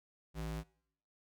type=ring-modulated tone; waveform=square; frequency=109.8 Hz; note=A2; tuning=3 cents flat; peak=-36 dBFS; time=0.34-0.64 s; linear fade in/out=50 ms; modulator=50.8 Hz; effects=noise-tail reverb RT60 0.7 s tail -23 dB re dry